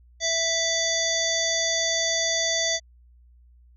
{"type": "harmonic tone with a mistuned harmonic", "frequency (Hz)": 659.3, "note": "E5", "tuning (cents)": 0, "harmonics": [1, 3, 5, 7, 9, 10], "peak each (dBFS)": [-29, -29, -29, -29, -29, -29], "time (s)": [0.2, 2.8], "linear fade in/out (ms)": 50, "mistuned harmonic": 5, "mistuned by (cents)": 97, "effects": ["added 60 Hz sine -51 dBFS peak until 3.76 s"]}